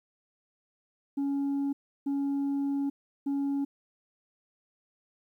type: tone bursts at uneven times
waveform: sine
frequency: 279.4 Hz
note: C#4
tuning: 14 cents sharp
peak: -24 dBFS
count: 3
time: 1.17-1.73 / 2.06-2.9 / 3.26-3.65 s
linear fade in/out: 10 ms
effects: tanh soft clip ceiling -26 dBFS + 11-bit